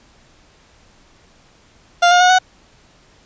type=tone with pitch steps; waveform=30% pulse; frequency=699 / 712.9 / 727 / 741.4 Hz; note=F5 / F5 / F#5 / F#5; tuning=+1 / +35 / -31 / +3 cents; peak=-6 dBFS; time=2.02-2.388 s; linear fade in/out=10 ms; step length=92 ms; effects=pink hiss -51 dBFS RMS until 3.25 s + resampled to 16000 Hz